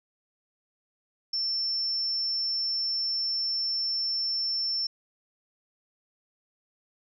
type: tone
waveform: sine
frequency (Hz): 5380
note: E8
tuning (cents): +34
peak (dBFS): -26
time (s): 1.33-4.87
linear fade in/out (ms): 5
effects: none